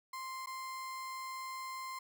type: tone with dropouts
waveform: 35% pulse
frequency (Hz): 1046.5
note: C6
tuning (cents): 0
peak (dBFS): -39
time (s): 0.13-1.99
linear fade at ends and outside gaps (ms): 5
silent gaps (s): 0.461-0.47
effects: none